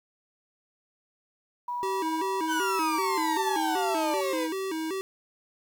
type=tone with pitch glide; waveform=sine; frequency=972 to 886.2 Hz; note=B5 to A5; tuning=-28 to +12 cents; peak=-29 dBFS; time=1.68-4.21 s; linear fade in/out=5 ms; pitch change=-160 cents; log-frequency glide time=2.77-3.23 s
type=tone with vibrato; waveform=square; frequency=350 Hz; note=F4; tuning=4 cents sharp; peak=-30 dBFS; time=1.83-5.01 s; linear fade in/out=0 ms; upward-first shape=square; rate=2.6 Hz; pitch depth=160 cents each way
type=exponential sweep; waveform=35% pulse; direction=down; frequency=1562 to 480.6 Hz; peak=-27 dBFS; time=2.47-4.49 s; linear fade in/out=50 ms
effects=10-bit